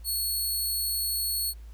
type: tone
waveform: 10% pulse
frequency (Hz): 4362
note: C#8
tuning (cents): -29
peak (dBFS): -20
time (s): 0.04-1.54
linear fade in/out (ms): 50
effects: added 55 Hz sine -41 dBFS peak until 1.73 s + pink hiss -62 dBFS RMS until 1.73 s